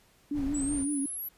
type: tone with vibrato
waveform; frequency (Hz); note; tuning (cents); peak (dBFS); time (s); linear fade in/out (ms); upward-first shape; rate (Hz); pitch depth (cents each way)
sine; 282; C#4; +30; -28; 0.31-1.06; 5; triangle; 5.4; 93
type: noise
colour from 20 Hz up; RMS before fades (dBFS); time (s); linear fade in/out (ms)
brown; -39; 0.33-0.86; 50
type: linear sweep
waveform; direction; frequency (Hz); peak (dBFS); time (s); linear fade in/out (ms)
sine; up; 7710 to 11840; -34; 0.54-1.29; 10
effects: pink hiss -63 dBFS RMS until 1.37 s + resampled to 32000 Hz